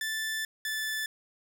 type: tone pair in turn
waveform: sawtooth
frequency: 1760 / 1748.9 Hz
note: A6 / A6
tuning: 0 / -11 cents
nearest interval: unison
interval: 11 cents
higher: first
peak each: -27 dBFS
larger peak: neither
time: 0.01-0.45 / 0.65-1.06 s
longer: first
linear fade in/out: 2 ms
effects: none

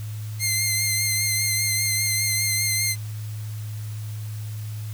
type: tone with vibrato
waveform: 10% pulse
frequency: 2093 Hz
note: C7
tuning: in tune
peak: -12 dBFS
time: 0.39-2.96 s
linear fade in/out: 50 ms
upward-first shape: triangle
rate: 5 Hz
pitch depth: 32 cents each way
effects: added 107 Hz sine -29 dBFS peak until 4.93 s + white hiss -46 dBFS RMS until 4.93 s

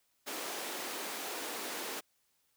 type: high-pass noise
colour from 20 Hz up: pink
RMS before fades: -40 dBFS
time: 0.26-2.01 s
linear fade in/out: 20 ms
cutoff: 290 Hz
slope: 24 dB/octave
effects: white hiss -75 dBFS RMS until 2.56 s

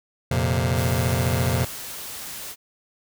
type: chord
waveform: sawtooth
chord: F suspended fourth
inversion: none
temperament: just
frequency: 87.31 / 116.41 / 130.96 Hz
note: F2 / Bb2 / C3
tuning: 0 / -2 / +2 cents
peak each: -20 dBFS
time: 0.31-1.65 s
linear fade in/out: 5 ms
type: noise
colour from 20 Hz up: white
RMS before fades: -35 dBFS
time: 0.74-2.56 s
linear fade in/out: 50 ms
effects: none

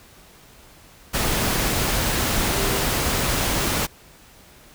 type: tone in noise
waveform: sine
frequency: 392 Hz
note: G4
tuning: in tune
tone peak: -30 dBFS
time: 2.52-2.87 s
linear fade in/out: 20 ms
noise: pink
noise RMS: -22 dBFS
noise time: 1.13-3.87 s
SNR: -11 dB
effects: pink hiss -49 dBFS RMS until 4.74 s

